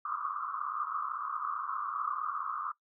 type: band-pass noise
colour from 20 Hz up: pink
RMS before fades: -36 dBFS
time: 0.05-2.72 s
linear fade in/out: 5 ms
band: 1100 to 1300 Hz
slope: 96 dB/octave
effects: noise-tail reverb RT60 0.1 s tail -17 dB re dry

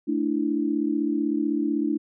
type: chord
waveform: sine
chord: A suspended fourth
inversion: none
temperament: equal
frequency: 220 / 293.7 / 329.6 Hz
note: A3 / D4 / E4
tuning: 0 / 0 / 0 cents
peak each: -29 / -24 / -27 dBFS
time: 0.07-1.98 s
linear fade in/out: 20 ms
effects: none

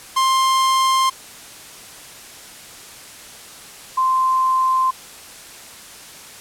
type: tone pair in turn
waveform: 45% pulse / sine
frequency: 1054 / 1041.3 Hz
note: C6 / C6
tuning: +12 / -9 cents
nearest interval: unison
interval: 21 cents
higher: first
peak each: -14 dBFS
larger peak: neither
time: 0.16-1.1 / 3.97-4.91 s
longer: neither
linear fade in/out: 10 ms
effects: white hiss -39 dBFS RMS until 6.4 s + low-pass 11000 Hz 12 dB/octave

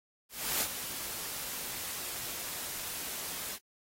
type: noise with ADSR envelope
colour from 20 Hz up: white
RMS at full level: -30 dBFS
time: 0.29-3.59 s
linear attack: 320 ms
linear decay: 63 ms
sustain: -9 dB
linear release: 55 ms
effects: AAC 48 kbps

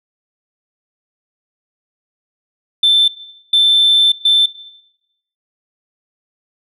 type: tone bursts at uneven times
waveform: sine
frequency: 3544 Hz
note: A7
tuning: 12 cents sharp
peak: -6 dBFS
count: 3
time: 2.83-3.08 / 3.53-4.12 / 4.25-4.46 s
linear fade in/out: 5 ms
effects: noise-tail reverb RT60 0.9 s tail -19 dB re dry + tanh soft clip ceiling -5 dBFS

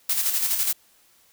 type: noise with tremolo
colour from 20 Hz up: blue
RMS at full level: -22 dBFS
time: 0.09-0.73 s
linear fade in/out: 5 ms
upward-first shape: square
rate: 12 Hz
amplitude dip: 45%
effects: white hiss -59 dBFS RMS until 1.32 s

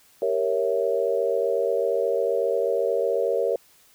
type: chord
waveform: sine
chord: G diminished seventh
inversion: none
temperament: equal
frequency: 392 / 466.2 / 554.4 / 659.3 Hz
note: G4 / Bb4 / Db5 / Fb5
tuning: 0 / 0 / 0 / 0 cents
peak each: -28 / -24 / -25 / -30 dBFS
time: 0.22-3.56 s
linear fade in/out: 2 ms
effects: white hiss -57 dBFS RMS until 3.94 s

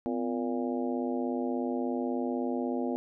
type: harmonic tone with a mistuned harmonic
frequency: 116.54 Hz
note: A#2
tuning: in tune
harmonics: 2 / 3 / 4 / 5 / 6 / 7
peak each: -31 / -35 / -37 / -39 / -41 / -42 dBFS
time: 0.06-2.96 s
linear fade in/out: 0 ms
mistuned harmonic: 2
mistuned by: +140 cents
effects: none

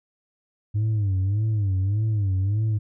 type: tone with vibrato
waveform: sine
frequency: 101.7 Hz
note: G#2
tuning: 36 cents flat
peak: -17 dBFS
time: 0.74-2.79 s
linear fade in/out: 20 ms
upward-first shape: sine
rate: 1.7 Hz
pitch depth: 140 cents each way
effects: tanh soft clip ceiling -19 dBFS

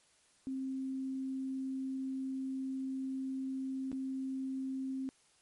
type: tone with dropouts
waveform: sine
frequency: 264.9 Hz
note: C4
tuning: 22 cents sharp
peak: -35 dBFS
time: 0.47-5.09 s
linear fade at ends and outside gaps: 0 ms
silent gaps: 3.917-3.928 s
effects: white hiss -68 dBFS RMS until 5.41 s + MP3 48 kbps

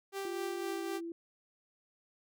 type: tone with tremolo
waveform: sawtooth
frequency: 392 Hz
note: G4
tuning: in tune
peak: -32 dBFS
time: 0.12-1.01 s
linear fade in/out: 50 ms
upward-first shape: triangle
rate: 3.9 Hz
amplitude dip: 40%
type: tone with pitch glide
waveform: sine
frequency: 349.2 to 335.9 Hz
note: F4 to E4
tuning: 0 to +33 cents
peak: -38 dBFS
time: 0.25-1.12 s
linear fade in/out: 2 ms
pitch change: -67 cents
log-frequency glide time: 0.58-0.73 s
effects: none

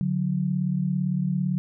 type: tone pair together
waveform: sine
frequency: 145.3 / 183.07 Hz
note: D3 / F#3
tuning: -18 / -18 cents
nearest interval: major third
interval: 400 cents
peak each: -26 / -24 dBFS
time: 0.01-1.58 s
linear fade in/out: 0 ms
effects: none

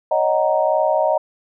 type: chord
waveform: sine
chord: D# minor seventh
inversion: third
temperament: just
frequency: 560 / 622.3 / 746.7 / 933.4 Hz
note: C#5 / D#5 / F#5 / A#5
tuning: +18 / 0 / +16 / +2 cents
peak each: -22 / -17 / -22 / -22 dBFS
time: 0.11-1.18 s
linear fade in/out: 5 ms
effects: none

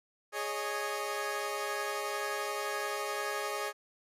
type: chord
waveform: 15% pulse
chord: Ab suspended fourth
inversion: none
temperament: equal with one note detuned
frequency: 415.3 / 554.4 / 617.2 Hz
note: Ab4 / Db5 / Eb5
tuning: 0 / 0 / -14 cents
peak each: -30 / -32 / -33 dBFS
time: 0.32-3.73 s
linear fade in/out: 50 ms
effects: resampled to 32000 Hz

